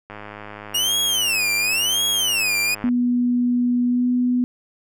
click train, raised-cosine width 0.5 ms, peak -20 dBFS, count 291, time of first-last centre 0.1-2.888 s, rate 104 Hz
sawtooth tone with vibrato, 2800 Hz, F7, 4 cents sharp, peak -15 dBFS, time 0.74-2.75 s, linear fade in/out 10 ms, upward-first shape sine, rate 0.94 Hz, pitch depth 290 cents each way
sine tone with pitch glide, 244.4 to 247.5 Hz, B3 to B3, -18 to +4 cents, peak -16 dBFS, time 2.84-4.44 s, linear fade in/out 0 ms, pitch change +22 cents, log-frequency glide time 3.86-4.06 s
effects none

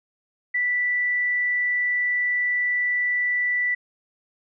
sine tone, 1970 Hz, B6, 5 cents flat, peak -20 dBFS, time 0.54-3.75 s, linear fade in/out 10 ms, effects none

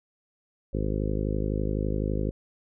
harmonic tone, 51.91 Hz, G#1, in tune, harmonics 1 / 2 / 3 / 4 / 5 / 6 / 7 / 8 / 9 / 10, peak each -29 / -32 / -34 / -35 / -36 / -37 / -37 / -38 / -39 / -39 dBFS, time 0.73-2.31 s, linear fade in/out 10 ms, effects none

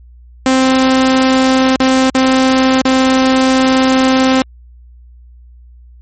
sawtooth tone with dropouts, 261.6 Hz, C4, in tune, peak -4 dBFS, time 0.46-4.42 s, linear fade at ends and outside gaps 2 ms, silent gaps 1.761-1.801 / 2.099-2.148 / 2.817-2.852 s, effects added 60 Hz sine -36 dBFS peak until 6.01 s + MP3 32 kbps

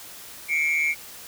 sine tone pair together, 2170 / 2325 Hz, C#7 / D7, -37 / -18 cents, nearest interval minor second, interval 119 cents, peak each -21 dBFS, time 0.48-0.95 s, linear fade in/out 50 ms, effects tanh soft clip ceiling -17 dBFS + white hiss -42 dBFS RMS until 1.27 s

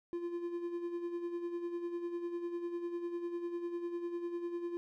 triangle tone with tremolo, 345.6 Hz, F4, 18 cents flat, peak -32 dBFS, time 0.13-4.77 s, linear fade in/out 0 ms, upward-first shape sine, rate 10 Hz, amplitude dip 55%, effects none

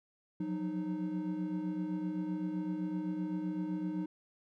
triangle tone cluster, 176.6 / 184.4 / 308.3 Hz, F3 / F#3 / D#4, +20 / -6 / -16 cents, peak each -39 / -37 / -34 dBFS, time 0.4-4.06 s, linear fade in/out 5 ms, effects none

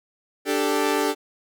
sawtooth chord, D suspended fourth, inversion none, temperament equal, 293.7 / 392 / 440 Hz, D4 / G4 / A4, 0 / 0 / 0 cents, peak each -21 dBFS, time 0.45-1.15 s, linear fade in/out 50 ms, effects none

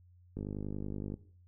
click train, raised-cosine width 3 ms, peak -26 dBFS, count 40, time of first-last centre 0.37-1.141 s, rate 50.6 Hz, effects noise-tail reverb RT60 0.5 s tail -17 dB re dry + added 89 Hz sine -58 dBFS peak until 1.47 s

